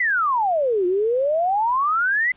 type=exponential two-way sweep; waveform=sine; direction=down then up; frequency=2052 to 349.2 to 2052 Hz; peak=-17 dBFS; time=0-2.32 s; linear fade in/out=5 ms; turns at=0.86 s; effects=pink hiss -55 dBFS RMS until 2.36 s + resampled to 8000 Hz